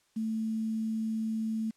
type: tone with quantisation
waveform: sine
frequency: 221.2 Hz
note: A3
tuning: 9 cents sharp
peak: -29 dBFS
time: 0.16-1.71 s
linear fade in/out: 10 ms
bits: 9
effects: white hiss -70 dBFS RMS until 1.76 s + low-pass 9000 Hz 12 dB/octave